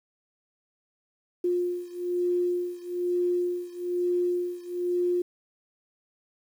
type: beating tone pair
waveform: sine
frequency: 354.3 / 355.4 Hz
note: F4 / F4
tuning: +25 / +30 cents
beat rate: 1.1 Hz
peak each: -27 / -29 dBFS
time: 1.44-5.22 s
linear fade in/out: 5 ms
effects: 9-bit